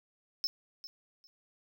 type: tone with echo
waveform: triangle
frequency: 5260 Hz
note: E8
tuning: 5 cents flat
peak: -28 dBFS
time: 0.44-0.47 s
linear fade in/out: 0 ms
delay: 400 ms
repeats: 2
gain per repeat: -14 dB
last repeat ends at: 1.27 s
effects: none